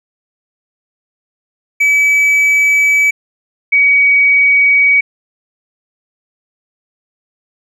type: tone pair in turn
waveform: triangle / sine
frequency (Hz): 2291 / 2261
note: D7 / C#7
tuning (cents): -44 / +34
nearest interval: unison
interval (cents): 22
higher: first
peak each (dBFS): -6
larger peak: neither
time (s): 1.8-3.11 / 3.72-5.01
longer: first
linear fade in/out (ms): 10
effects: none